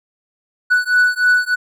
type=beating tone pair; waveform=triangle; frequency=1480 / 1483.3 Hz; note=F#6 / F#6; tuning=0 / +4 cents; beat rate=3.3 Hz; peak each=-13 dBFS; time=0.7-1.56 s; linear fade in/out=20 ms; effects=none